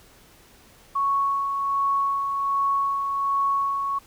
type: tone with tremolo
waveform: sine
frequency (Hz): 1108.7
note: C#6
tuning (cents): 0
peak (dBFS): -19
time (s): 0.95-3.99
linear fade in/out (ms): 10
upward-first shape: sine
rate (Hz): 1.3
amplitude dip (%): 40
effects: pink hiss -53 dBFS RMS until 4.06 s